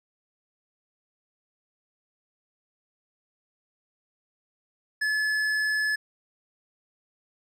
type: tone with tanh clipping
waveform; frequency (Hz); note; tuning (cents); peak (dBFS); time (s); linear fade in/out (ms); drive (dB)
sine; 1719; A6; -41; -25; 5.01-5.96; 10; 11
effects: none